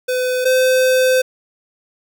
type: tone pair in turn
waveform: square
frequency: 505 / 514.1 Hz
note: B4 / C5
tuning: +39 / -31 cents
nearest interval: unison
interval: 30 cents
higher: second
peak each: -17 / -12 dBFS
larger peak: second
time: 0.08-0.45 / 0.45-1.22 s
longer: second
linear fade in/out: 10 ms
effects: 9-bit